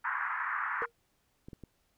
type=band-pass noise; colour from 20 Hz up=white; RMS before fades=-34 dBFS; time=0.04-0.86 s; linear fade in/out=10 ms; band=960 to 1800 Hz; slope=48 dB/octave
type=tone with exponential decay; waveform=triangle; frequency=468.7 Hz; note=A#4; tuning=9 cents sharp; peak=-29 dBFS; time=0.82-0.92 s; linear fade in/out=0 ms; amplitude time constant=20 ms
type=clicks; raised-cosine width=3 ms; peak=-33 dBFS; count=3; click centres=1.485 / 1.532 / 1.637 s
effects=pink hiss -74 dBFS RMS until 1.97 s